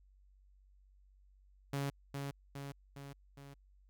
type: tone with echo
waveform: sawtooth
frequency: 139.8 Hz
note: C#3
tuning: 15 cents sharp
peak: -31 dBFS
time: 1.73-1.9 s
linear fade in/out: 5 ms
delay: 410 ms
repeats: 4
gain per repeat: -4 dB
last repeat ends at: 3.54 s
effects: added 48 Hz sine -62 dBFS peak until 3.89 s